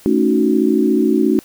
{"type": "chord", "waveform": "sine", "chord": "D# half-diminished seventh", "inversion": "second", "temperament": "equal", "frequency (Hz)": [220, 277.2, 311.1, 370], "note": ["A3", "C#4", "D#4", "F#4"], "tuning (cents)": [0, 0, 0, 0], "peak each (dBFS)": -17, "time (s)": [0.06, 1.39], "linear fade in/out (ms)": 0, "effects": ["white hiss -45 dBFS RMS until 1.44 s"]}